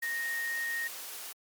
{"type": "tone in noise", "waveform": "sine", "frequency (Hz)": 1860, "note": "A#6", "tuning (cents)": -4, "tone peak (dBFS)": -31, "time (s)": [0.02, 0.88], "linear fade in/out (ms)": 10, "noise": "white", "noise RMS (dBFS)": -42, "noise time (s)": [0.02, 1.33], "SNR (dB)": 8, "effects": ["high-pass 400 Hz 12 dB/octave", "MP3 96 kbps"]}